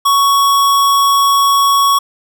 square tone, 1115 Hz, C#6, 10 cents sharp, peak -9 dBFS, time 0.05-1.99 s, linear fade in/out 10 ms, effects none

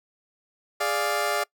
20% pulse chord, D diminished, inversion second, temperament equal, 415.3 / 587.3 / 698.5 Hz, Ab4 / D5 / F5, 0 / 0 / 0 cents, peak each -25 / -22 / -23 dBFS, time 0.8-1.44 s, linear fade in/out 10 ms, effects noise-tail reverb RT60 0.1 s tail -24 dB re dry

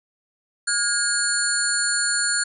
sine tone cluster, 1424 / 1638 / 4342 / 7160 / 9180 Hz, F6 / G#6 / C#8 / A8 / D9, +33 / -24 / -37 / +29 / -40 cents, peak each -26 dBFS, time 0.67-2.44 s, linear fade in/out 10 ms, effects none

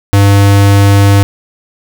square tone, 100 Hz, G2, 35 cents sharp, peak -4 dBFS, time 0.13-1.23 s, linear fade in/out 0 ms, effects none

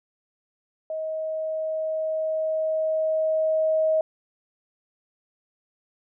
sine tone with level ramp, 632 Hz, D#5, 27 cents sharp, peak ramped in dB -27 to -18 dBFS, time 0.9-4.01 s, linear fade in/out 2 ms, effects none

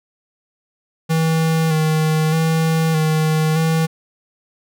square tone with vibrato, 159 Hz, D#3, 38 cents sharp, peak -15 dBFS, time 1.09-3.87 s, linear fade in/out 20 ms, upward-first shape square, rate 0.81 Hz, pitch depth 26 cents each way, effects none

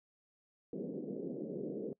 white band-pass noise, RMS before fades -41 dBFS, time 0.73-1.93 s, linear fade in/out 2 ms, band 160 to 490 Hz, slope 48 dB/octave, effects noise-tail reverb RT60 0.1 s tail -23 dB re dry

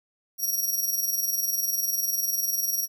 10% pulse tone with tremolo, 5670 Hz, F8, 25 cents sharp, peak -17 dBFS, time 0.38-2.88 s, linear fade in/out 50 ms, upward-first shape square, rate 20 Hz, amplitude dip 50%, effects none

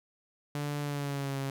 sawtooth tone with pitch glide, 145.7 to 136.73 Hz, D3 to C#3, -13 to -23 cents, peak -28 dBFS, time 0.55-1.5 s, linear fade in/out 2 ms, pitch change -110 cents, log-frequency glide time 0.82-1.39 s, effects none

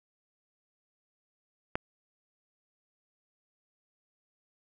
click, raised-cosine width 0.5 ms, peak -14 dBFS, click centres 1.755 s, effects none

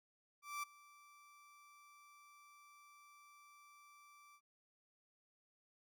30% pulse tone with ADSR envelope, 1168 Hz, D6, 10 cents flat, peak -37 dBFS, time 0.42-4.41 s, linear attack 210 ms, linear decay 11 ms, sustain -22 dB, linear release 65 ms, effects none

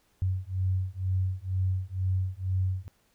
sine beating tone pair, 92.5 / 94.6 Hz, F#2 / F#2, 0 / +39 cents, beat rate 2.1 Hz, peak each -29 dBFS, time 0.22-2.88 s, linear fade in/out 0 ms, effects pink hiss -68 dBFS RMS until 3.14 s

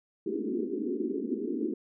white band-pass noise, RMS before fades -32 dBFS, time 0.26-1.74 s, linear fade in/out 5 ms, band 210 to 420 Hz, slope 96 dB/octave, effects none

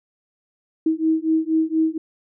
sine beating tone pair, 317.4 / 321.6 Hz, D#4 / E4, +35 / -43 cents, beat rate 4.2 Hz, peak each -20 dBFS, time 0.86-1.98 s, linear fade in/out 5 ms, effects none

